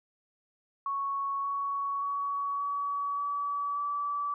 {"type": "tone with pitch steps", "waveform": "sine", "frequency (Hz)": [1108.7, 1117.7, 1126.8, 1135.9, 1145.1, 1154.4], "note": ["C#6", "C#6", "C#6", "C#6", "D6", "D6"], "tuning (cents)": [0, 14, 28, 42, -44, -30], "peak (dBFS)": -29, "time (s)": [0.86, 4.34], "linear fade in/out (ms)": 2, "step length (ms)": 580, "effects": []}